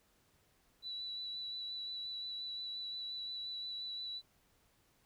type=tone with vibrato; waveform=sine; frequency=3951 Hz; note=B7; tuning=in tune; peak=-40 dBFS; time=0.82-4.22 s; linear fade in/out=50 ms; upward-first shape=sine; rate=5.7 Hz; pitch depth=15 cents each way; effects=pink hiss -72 dBFS RMS until 5.05 s